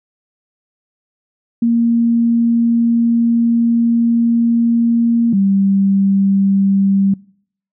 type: tone pair in turn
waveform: sine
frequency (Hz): 233.1 / 196.01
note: A#3 / G3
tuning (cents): 0 / 0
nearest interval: minor third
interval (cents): 300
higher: first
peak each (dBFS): -10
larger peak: neither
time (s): 1.62-5.33 / 5.33-7.14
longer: first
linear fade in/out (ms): 5
effects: noise-tail reverb RT60 0.6 s tail -24 dB re dry